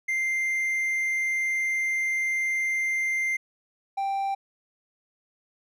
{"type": "tone pair in turn", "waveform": "triangle", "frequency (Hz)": [2093, 785.4], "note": ["C7", "G5"], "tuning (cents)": [0, 3], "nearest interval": "octave + perfect fourth", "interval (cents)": 1697, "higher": "first", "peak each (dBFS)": [-22, -23], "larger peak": "first", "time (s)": [[0.08, 3.37], [3.97, 4.35]], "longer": "first", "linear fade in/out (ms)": 10, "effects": []}